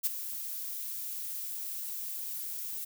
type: noise with ADSR envelope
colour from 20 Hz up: violet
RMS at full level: -26 dBFS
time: 0.03-2.85 s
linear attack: 29 ms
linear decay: 20 ms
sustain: -12 dB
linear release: 10 ms
effects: none